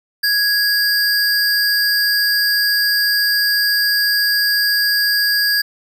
square tone pair together, 1660 / 4742 Hz, G#6 / D8, -1 / +16 cents, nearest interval octave + tritone, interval 1817 cents, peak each -17 dBFS, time 0.23-5.62 s, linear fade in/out 10 ms, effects none

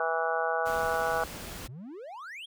harmonic tone, 163.6 Hz, E3, 13 cents flat, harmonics 3 / 4 / 5 / 6 / 7 / 8 / 9, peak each -33 / -32 / -32 / -41 / -35 / -38 / -33 dBFS, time 0-1.24 s, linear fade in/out 2 ms
pink noise, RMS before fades -41 dBFS, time 0.65-1.68 s, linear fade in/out 20 ms
triangle exponential sweep, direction up, 110 to 3403 Hz, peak -38 dBFS, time 1.68-2.46 s, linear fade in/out 10 ms
effects none

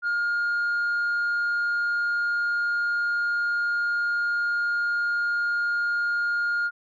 sine tone, 1417 Hz, F6, 25 cents sharp, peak -20 dBFS, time 0.02-6.71 s, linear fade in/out 50 ms, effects tanh soft clip ceiling -21 dBFS

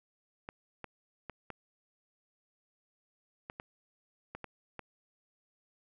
clicks, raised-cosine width 0.5 ms, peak -26 dBFS, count 9, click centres 0.489 / 0.843 / 1.297 / 1.503 / 3.499 / 3.599 / 4.35 / 4.443 / 4.793 s, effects none

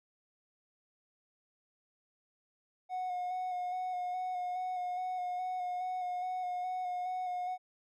triangle tone with vibrato, 729 Hz, F#5, 26 cents flat, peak -31 dBFS, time 2.89-7.58 s, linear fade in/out 50 ms, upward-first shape square, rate 2.4 Hz, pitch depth 19 cents each way, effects tanh soft clip ceiling -28 dBFS

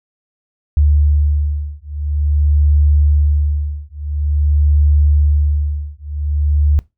sine beating tone pair, 73.42 / 73.9 Hz, D2 / D2, 0 / +11 cents, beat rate 0.48 Hz, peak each -14 dBFS, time 0.77-6.79 s, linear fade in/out 0 ms, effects noise-tail reverb RT60 0.2 s tail -20 dB re dry

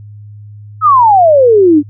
sine exponential sweep, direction down, 1316 to 280.6 Hz, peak -3 dBFS, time 0.81-1.83 s, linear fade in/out 50 ms, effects added 104 Hz sine -29 dBFS peak until 1.89 s

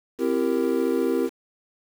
triangle chord, C dominant seventh, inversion none, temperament equal with one note detuned, 261.6 / 335.6 / 392 / 466.2 Hz, C4 / E4 / G4 / Bb4, 0 / +31 / 0 / 0 cents, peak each -24 dBFS, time 0.18-1.3 s, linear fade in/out 50 ms, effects 7-bit

